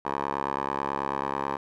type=tone with band-pass filter; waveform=10% pulse; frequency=69.2 Hz; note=C#2; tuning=2 cents flat; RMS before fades=-30 dBFS; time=0.05-1.57 s; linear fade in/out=5 ms; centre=900 Hz; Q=2.2; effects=none